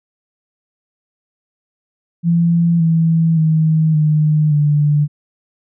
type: tone with pitch steps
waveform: sine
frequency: 169.3 / 163.63 / 158.15 / 152.85 / 147.73 Hz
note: E3 / E3 / D#3 / D#3 / D3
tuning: +46 / -12 / +29 / -30 / +11 cents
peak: -10 dBFS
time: 2.23-5.08 s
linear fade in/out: 50 ms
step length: 570 ms
effects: none